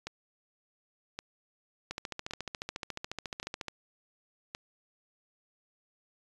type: two click trains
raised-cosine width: 0.2 ms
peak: -19 / -20 dBFS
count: 26 / 5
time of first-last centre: 1.91-3.683 / 0.07-4.549 s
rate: 14.1 / 0.893 Hz
effects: resampled to 24000 Hz